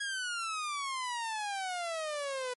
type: exponential sweep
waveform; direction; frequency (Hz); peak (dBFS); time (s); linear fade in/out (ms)
sawtooth; down; 1661.2 to 491.3; -30; 0-2.54; 10
effects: MP3 48 kbps